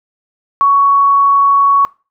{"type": "tone", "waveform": "sine", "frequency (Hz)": 1117, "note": "C#6", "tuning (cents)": 13, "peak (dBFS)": -6, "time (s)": [0.61, 1.85], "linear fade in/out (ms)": 0, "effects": ["noise-tail reverb RT60 0.3 s tail -22 dB re dry"]}